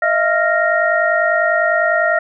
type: tone cluster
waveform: sine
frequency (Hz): 628 / 678 / 1389 / 1864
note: D#5 / E5 / F6 / A#6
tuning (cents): +16 / +49 / -10 / -1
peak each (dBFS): -18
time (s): 0.02-2.19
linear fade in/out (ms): 5
effects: none